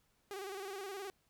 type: tone with vibrato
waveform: sawtooth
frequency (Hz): 392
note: G4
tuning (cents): 0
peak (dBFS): -38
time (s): 0.31-1.1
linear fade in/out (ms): 0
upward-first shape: square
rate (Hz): 19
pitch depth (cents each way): 62
effects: pink hiss -75 dBFS RMS until 1.29 s